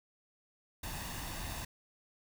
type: noise with comb filter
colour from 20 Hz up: pink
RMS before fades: -41 dBFS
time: 0.83-1.65 s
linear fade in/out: 5 ms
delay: 1.1 ms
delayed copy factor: +0.55
effects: none